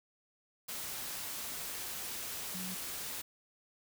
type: tone in noise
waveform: sine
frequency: 185 Hz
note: F#3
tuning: in tune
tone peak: -42 dBFS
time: 2.54-2.75 s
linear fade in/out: 10 ms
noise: white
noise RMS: -41 dBFS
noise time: 0.68-3.22 s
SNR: -4 dB
effects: none